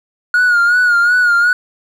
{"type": "tone with vibrato", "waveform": "triangle", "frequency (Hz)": 1439, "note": "F#6", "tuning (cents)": -49, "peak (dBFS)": -6, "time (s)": [0.34, 1.53], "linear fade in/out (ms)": 2, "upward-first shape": "sine", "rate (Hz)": 2.7, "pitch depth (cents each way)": 57, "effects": ["tanh soft clip ceiling -3 dBFS"]}